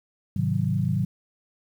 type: chord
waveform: sine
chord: Ab dominant seventh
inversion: none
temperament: equal with one note detuned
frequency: 105.21 / 130.81 / 155.56 / 185 Hz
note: Ab2 / C3 / Eb3 / Gb3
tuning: +23 / 0 / 0 / 0 cents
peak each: -27 dBFS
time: 0.36-1.05 s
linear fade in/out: 5 ms
effects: 9-bit